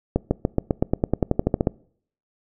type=accelerating click train; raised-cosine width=2 ms; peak=-5 dBFS; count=16; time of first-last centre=0.16-1.672 s; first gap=150 ms; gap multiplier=0.94; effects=noise-tail reverb RT60 0.6 s tail -24 dB re dry